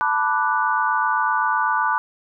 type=chord; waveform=sine; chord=B minor seventh; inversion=third; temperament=equal; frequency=880 / 987.8 / 1174.7 / 1480 Hz; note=A5 / B5 / D6 / F#6; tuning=0 / 0 / 0 / 0 cents; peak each=-23 dBFS; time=0.01-1.98 s; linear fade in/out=0 ms; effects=none